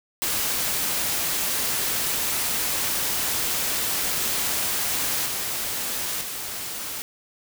white noise with level steps, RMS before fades -25 / -28 / -32 dBFS, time 0.22-7.02 s, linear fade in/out 0 ms, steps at 5.26 / 6.21 s, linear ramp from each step 2 ms, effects none

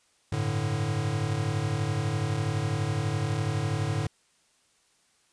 square chord, G suspended second, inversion none, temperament equal, 98 / 110 / 146.83 Hz, G2 / A2 / D3, 0 / 0 / 0 cents, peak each -34 / -30 / -31 dBFS, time 0.32-4.07 s, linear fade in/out 5 ms, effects white hiss -66 dBFS RMS until 5.32 s + resampled to 22050 Hz

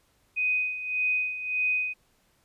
sine tone with tremolo, 2500 Hz, D#7, 8 cents sharp, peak -22 dBFS, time 0.36-1.94 s, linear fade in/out 20 ms, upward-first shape sine, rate 1.7 Hz, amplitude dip 70%, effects pink hiss -67 dBFS RMS until 2.44 s + resampled to 32000 Hz

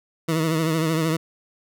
20% pulse tone with vibrato, 160.5 Hz, E3, 46 cents flat, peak -15 dBFS, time 0.28-1.17 s, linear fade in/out 10 ms, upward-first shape triangle, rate 13 Hz, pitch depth 66 cents each way, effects none

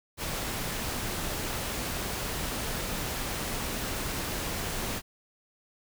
pink noise, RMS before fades -33 dBFS, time 0.17-5.02 s, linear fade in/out 50 ms, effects none

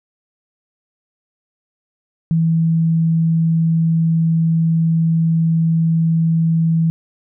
sine tone, 163.6 Hz, E3, 13 cents flat, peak -12 dBFS, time 2.31-6.9 s, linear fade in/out 0 ms, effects none

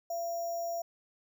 sine tone with sample-and-hold, 680 Hz, F5, 46 cents flat, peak -32 dBFS, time 0.1-0.82 s, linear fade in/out 5 ms, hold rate 6300 Hz, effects none

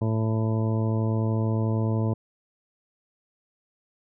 harmonic tone, 110.8 Hz, A2, 13 cents sharp, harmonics 1 / 2 / 3 / 4 / 5 / 6 / 8 / 9, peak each -23 / -29 / -33 / -35 / -37 / -39 / -41 / -42 dBFS, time 0.01-2.14 s, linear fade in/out 10 ms, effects none

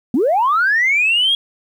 sine linear sweep, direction up, 213.5 to 3322 Hz, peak -11 dBFS, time 0.14-1.35 s, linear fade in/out 2 ms, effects tanh soft clip ceiling -8 dBFS + 8-bit

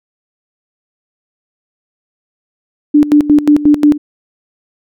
sine tone with tremolo, 295.4 Hz, D4, 10 cents sharp, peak -3 dBFS, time 2.94-3.98 s, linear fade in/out 10 ms, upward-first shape square, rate 5.6 Hz, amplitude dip 80%, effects none

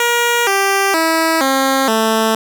10% pulse tone with pitch steps, 475.3 / 392.8 / 324.6 / 268.3 / 221.7 Hz, A#4 / G4 / E4 / C4 / A3, +34 / +4 / -27 / +44 / +13 cents, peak -4 dBFS, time 0-2.35 s, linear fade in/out 2 ms, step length 470 ms, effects none

